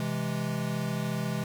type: chord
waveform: square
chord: C augmented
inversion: none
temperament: equal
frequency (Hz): 130.81 / 164.81 / 207.7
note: C3 / E3 / G#3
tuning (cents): 0 / 0 / 0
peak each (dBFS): -34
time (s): 0-1.44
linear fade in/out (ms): 2
effects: none